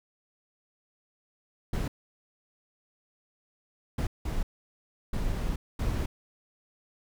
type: noise bursts at uneven times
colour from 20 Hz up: brown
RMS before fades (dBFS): -29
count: 5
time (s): 1.73-1.88 / 3.98-4.07 / 4.25-4.43 / 5.13-5.56 / 5.79-6.06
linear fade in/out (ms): 5
effects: none